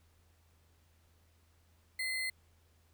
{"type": "tone with sample-and-hold", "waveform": "sine", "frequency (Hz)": 2047, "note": "C7", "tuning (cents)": -38, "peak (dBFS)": -33, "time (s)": [1.99, 2.3], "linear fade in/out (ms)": 5, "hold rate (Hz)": 6300, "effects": ["added 82 Hz sine -66 dBFS peak until 2.93 s", "pink hiss -72 dBFS RMS until 2.93 s"]}